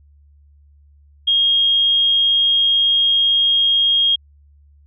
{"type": "tone", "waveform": "sine", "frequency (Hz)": 3251, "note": "G#7", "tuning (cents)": -38, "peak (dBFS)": -12, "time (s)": [1.27, 4.16], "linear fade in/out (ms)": 10, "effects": ["added 72 Hz sine -47 dBFS peak until 4.86 s"]}